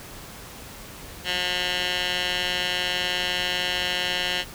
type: tone with band-pass filter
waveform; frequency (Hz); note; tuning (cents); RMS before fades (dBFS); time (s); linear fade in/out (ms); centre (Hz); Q
15% pulse; 180; F#3; -47; -26; 1.24-4.45; 50; 3000; 2.1
effects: pink hiss -41 dBFS RMS until 4.54 s

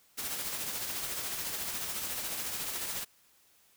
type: noise with tremolo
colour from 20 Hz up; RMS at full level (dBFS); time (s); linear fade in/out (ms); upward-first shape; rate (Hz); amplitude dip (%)
white; -35; 0.17-3.05; 20; sine; 14; 35
effects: white hiss -65 dBFS RMS until 3.76 s

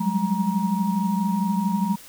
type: tone cluster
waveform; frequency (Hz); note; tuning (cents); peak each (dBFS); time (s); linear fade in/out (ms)
sine; 182.8 / 194.9 / 207.4 / 945; F#3 / G3 / G#3 / A#5; -21 / -10 / -2 / +23; -25 / -27 / -24 / -28; 0-1.96; 10
effects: white hiss -45 dBFS RMS until 2.08 s

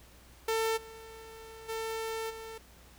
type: tone with level steps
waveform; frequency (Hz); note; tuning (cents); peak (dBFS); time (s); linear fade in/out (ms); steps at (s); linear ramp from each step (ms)
sawtooth; 447.2; A4; +28; -24 / -43 / -30 / -38; 0.48-2.58; 5; 0.76 / 1.68 / 2.29; 20
effects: added 60 Hz sine -58 dBFS peak until 2.98 s + pink hiss -58 dBFS RMS until 2.98 s

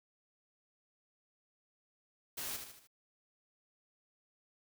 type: noise with echo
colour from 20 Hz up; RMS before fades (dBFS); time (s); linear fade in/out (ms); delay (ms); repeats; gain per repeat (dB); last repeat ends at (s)
white; -41; 2.37-2.57; 10; 76; 4; -6; 2.874
effects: none

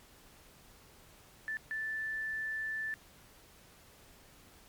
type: tone bursts at uneven times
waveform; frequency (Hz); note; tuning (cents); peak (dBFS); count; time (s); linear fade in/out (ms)
sine; 1760; A6; 0; -34; 2; 1.48-1.57 / 1.71-2.94; 0
effects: pink hiss -59 dBFS RMS until 4.68 s + MP3 96 kbps

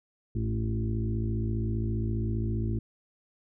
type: harmonic tone with a mistuned harmonic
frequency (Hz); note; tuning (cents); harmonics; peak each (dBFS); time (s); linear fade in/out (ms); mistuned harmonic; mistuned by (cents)
55; A1; 0; 1 / 2 / 4 / 5 / 6 / 7; -32 / -29 / -35 / -44 / -38 / -44; 0.35-2.79; 5; 6; +18
effects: none

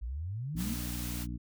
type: exponential sweep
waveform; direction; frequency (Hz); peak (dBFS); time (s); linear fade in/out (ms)
sine; up; 53 to 242.3; -34; 0.01-0.75; 20
type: harmonic tone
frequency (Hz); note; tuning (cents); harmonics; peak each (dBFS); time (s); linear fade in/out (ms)
60; B1; -49; 1 / 2 / 3 / 4 / 5; -38 / -41 / -43 / -44 / -45; 0.54-1.38; 20
type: noise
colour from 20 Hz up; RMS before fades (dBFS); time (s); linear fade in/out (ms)
white; -42; 0.56-1.27; 50
effects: none

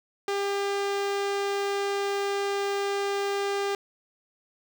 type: tone with notch filter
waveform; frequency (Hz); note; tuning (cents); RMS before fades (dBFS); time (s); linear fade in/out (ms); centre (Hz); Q
sawtooth; 399.8; G4; +34; -28; 0.28-3.75; 2; 12000; 0.62
effects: none

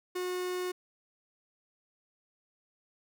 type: tone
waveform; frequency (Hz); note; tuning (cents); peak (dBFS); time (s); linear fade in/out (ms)
45% pulse; 363.1; F#4; -33; -32; 0.15-0.72; 10
effects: none

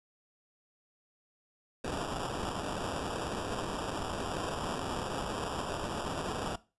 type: noise with sample-and-hold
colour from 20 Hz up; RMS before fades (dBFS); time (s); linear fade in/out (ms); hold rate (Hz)
violet; -36; 1.84-6.56; 5; 2100
effects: noise-tail reverb RT60 0.3 s tail -19 dB re dry + resampled to 24000 Hz

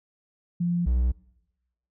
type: tone pair in turn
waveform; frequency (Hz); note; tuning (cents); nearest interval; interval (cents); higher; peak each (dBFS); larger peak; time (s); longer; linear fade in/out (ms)
sine / triangle; 173.9 / 61.61; F3 / B1; -7 / -4; octave + tritone; 1797; first; -22 / -18; second; 0.6-0.86 / 0.86-1.12; neither; 10
effects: noise-tail reverb RT60 0.9 s tail -22 dB re dry

